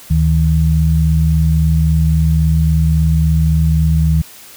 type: tone pair together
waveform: sine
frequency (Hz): 74.75 / 158.4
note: D2 / D#3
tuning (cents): +31 / +31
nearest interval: octave + minor second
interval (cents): 1300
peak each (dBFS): -12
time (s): 0.1-4.22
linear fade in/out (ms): 10
effects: white hiss -38 dBFS RMS until 4.56 s